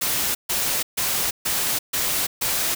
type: noise bursts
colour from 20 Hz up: white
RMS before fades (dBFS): -23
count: 6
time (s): 0.01-2.75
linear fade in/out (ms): 10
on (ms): 340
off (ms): 140
effects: none